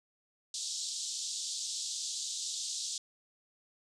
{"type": "band-pass noise", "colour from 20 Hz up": "white", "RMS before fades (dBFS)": -38, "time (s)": [0.54, 2.98], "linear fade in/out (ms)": 2, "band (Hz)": [3500, 8000], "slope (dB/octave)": 48, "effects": []}